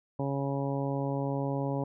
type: harmonic tone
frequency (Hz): 138.59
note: C#3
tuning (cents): 0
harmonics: 1 / 2 / 3 / 4 / 5 / 6 / 7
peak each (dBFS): -32 / -34 / -38 / -36 / -43 / -41 / -42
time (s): 0.19-1.84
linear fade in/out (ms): 5
effects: none